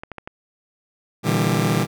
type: clicks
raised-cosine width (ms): 0.5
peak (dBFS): -18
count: 4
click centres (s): 0.035 / 0.117 / 0.183 / 0.275
type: chord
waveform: sawtooth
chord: E half-diminished seventh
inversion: second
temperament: just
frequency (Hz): 118.67 / 148.33 / 164.81 / 197.78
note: Bb2 / D3 / E3 / G3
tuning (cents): +31 / +18 / 0 / +16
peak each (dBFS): -19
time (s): 1.23-1.87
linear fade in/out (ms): 50
effects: none